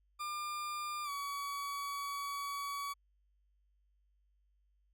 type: tone with pitch glide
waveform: 40% pulse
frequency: 1200 to 1132.6 Hz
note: D6 to C#6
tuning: +37 to +37 cents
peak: -37 dBFS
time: 0.19-2.94 s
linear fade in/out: 20 ms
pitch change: -100 cents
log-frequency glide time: 1.04-1.1 s
effects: added 50 Hz sine -70 dBFS peak until 4.93 s